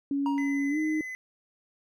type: tone with pitch glide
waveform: sine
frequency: 279.8 to 310.5 Hz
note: C#4 to D#4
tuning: +16 to -3 cents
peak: -25 dBFS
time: 0.11-1.01 s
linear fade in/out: 2 ms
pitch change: +181 cents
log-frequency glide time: 0.69-0.78 s
type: tone with exponential decay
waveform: triangle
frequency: 944 Hz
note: A#5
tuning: 22 cents sharp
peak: -26 dBFS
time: 0.26-0.72 s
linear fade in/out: 1 ms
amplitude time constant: 100 ms
type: tone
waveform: triangle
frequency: 2024 Hz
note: B6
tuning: 42 cents sharp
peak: -33 dBFS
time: 0.38-1.15 s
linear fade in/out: 0 ms
effects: none